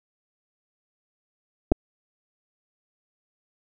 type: clicks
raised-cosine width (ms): 2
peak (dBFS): -6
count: 2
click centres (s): 1.718 / 1.721
effects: none